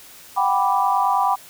sine chord, G major seventh, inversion third, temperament equal with one note detuned, 740 / 789.4 / 987.8 / 1174.7 Hz, F#5 / G5 / B5 / D6, 0 / +12 / 0 / 0 cents, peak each -25 / -20 / -20 / -23 dBFS, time 0.36-1.36 s, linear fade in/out 20 ms, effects white hiss -44 dBFS RMS until 1.49 s

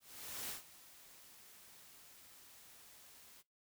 white noise with ADSR envelope, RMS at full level -43 dBFS, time 0-3.43 s, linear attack 490 ms, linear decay 130 ms, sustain -17 dB, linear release 32 ms, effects noise-tail reverb RT60 0.2 s tail -22 dB re dry

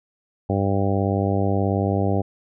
harmonic tone, 98.5 Hz, G2, 9 cents sharp, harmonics 1 / 2 / 3 / 4 / 5 / 6 / 7 / 8, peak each -22 / -25 / -27 / -28 / -29 / -30 / -30 / -31 dBFS, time 0.49-2.22 s, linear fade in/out 10 ms, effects none

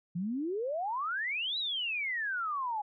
sine exponential two-way sweep, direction up then down, 164.81 to 3992 to 816 Hz, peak -31 dBFS, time 0.15-2.82 s, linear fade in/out 10 ms, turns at 1.58 s, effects none

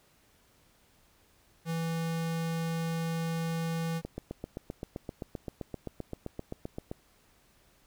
square tone, 164.81 Hz, E3, in tune, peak -31 dBFS, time 1.65-4.02 s, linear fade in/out 50 ms
click train, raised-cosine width 2 ms, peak -23 dBFS, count 23, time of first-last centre 4.05-6.915 s, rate 7.68 Hz
effects pink hiss -65 dBFS RMS until 7.86 s

